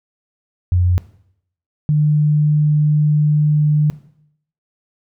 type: tone pair in turn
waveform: sine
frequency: 89.3 / 150.18 Hz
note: F2 / D3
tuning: +39 / +39 cents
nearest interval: major sixth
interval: 900 cents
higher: second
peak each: -11 dBFS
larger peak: neither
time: 0.72-0.98 / 1.89-3.9 s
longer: second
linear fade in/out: 0 ms
effects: noise-tail reverb RT60 0.7 s tail -17 dB re dry